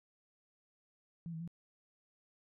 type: tone with pitch steps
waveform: sine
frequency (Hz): 168.2 / 161.5 / 169.4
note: E3 / E3 / E3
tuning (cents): +35 / -35 / +48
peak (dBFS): -40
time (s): 1.26-1.476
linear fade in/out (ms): 0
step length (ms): 72
effects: none